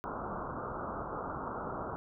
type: low-pass noise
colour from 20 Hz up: white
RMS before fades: -39 dBFS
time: 0.04-1.96 s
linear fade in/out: 0 ms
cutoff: 1400 Hz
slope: 96 dB/octave
effects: none